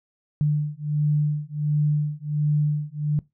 sine beating tone pair, 148.4 / 149.8 Hz, D3 / D3, +18 / +35 cents, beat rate 1.4 Hz, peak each -23 dBFS, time 0.41-3.19 s, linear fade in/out 0 ms, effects noise-tail reverb RT60 0.2 s tail -21 dB re dry

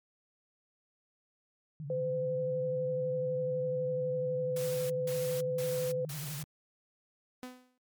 sine tone with vibrato, 146.83 Hz, D3, in tune, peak -38 dBFS, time 1.8-6.44 s, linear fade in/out 0 ms, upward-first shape sine, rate 12 Hz, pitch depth 140 cents each way
sine tone with pitch glide, 510 to 505.9 Hz, C5 to B4, -44 to +42 cents, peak -30 dBFS, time 1.9-6.05 s, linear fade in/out 2 ms, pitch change -14 cents, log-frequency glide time 2.32-4.3 s
white noise bursts, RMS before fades -43 dBFS, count 4, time 4.56-6.43 s, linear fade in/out 5 ms, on 340 ms, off 170 ms
sawtooth tone with exponential decay, 252.1 Hz, B3, 36 cents sharp, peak -35 dBFS, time 7.43-7.78 s, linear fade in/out 0 ms, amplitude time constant 76 ms
effects MP3 96 kbps

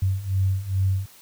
sine beating tone pair, 94.1 / 96.5 Hz, F#2 / G2, +30 / -27 cents, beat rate 2.4 Hz, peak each -25 / -22 dBFS, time 0.02-1.06 s, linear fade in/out 5 ms, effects white hiss -50 dBFS RMS until 1.21 s

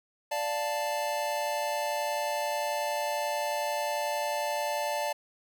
square chord, D minor, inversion none, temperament equal, 587.3 / 698.5 / 880 Hz, D5 / F5 / A5, 0 / 0 / 0 cents, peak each -33 / -37 / -33 dBFS, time 0.31-5.13 s, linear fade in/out 10 ms, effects none

